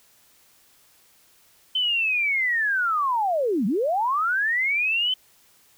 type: linear two-way sweep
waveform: sine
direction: down then up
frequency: 3080 to 178.4 to 3080 Hz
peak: -20 dBFS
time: 1.75-5.14 s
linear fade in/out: 5 ms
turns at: 3.66 s
effects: white hiss -58 dBFS RMS until 5.77 s